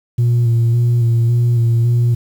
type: tone with vibrato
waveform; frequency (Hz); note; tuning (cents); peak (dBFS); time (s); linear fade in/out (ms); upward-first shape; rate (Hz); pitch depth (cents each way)
sine; 117.9; A#2; +20; -8; 0.18-2.15; 10; square; 1.8; 25
effects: tanh soft clip ceiling -9 dBFS + 7-bit